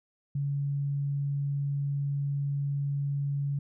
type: tone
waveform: sine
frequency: 141.3 Hz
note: C#3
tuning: 34 cents sharp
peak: -27 dBFS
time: 0.35-3.59 s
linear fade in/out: 5 ms
effects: none